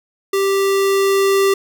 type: tone with level ramp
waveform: square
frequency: 392 Hz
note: G4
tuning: in tune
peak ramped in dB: -15 to -12 dBFS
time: 0.33-1.54 s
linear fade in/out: 5 ms
effects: none